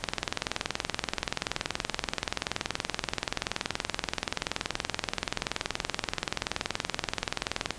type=click train; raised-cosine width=0.2 ms; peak=-9 dBFS; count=162; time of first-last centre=0.04-7.707 s; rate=21 Hz; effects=pink hiss -45 dBFS RMS until 7.78 s + resampled to 22050 Hz